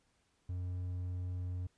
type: tone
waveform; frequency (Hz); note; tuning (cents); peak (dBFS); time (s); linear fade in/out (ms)
triangle; 90.2; F#2; -44; -34; 0.49-1.67; 5
effects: pink hiss -75 dBFS RMS until 1.77 s + resampled to 22050 Hz